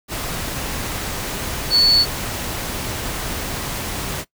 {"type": "tone in noise", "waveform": "sine", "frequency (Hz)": 4441, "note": "C#8", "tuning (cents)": 2, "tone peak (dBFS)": -10, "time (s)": [1.7, 2.06], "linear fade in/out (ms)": 50, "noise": "pink", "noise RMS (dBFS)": -26, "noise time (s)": [0.08, 4.25], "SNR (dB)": 13, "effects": ["noise-tail reverb RT60 0.1 s tail -19 dB re dry"]}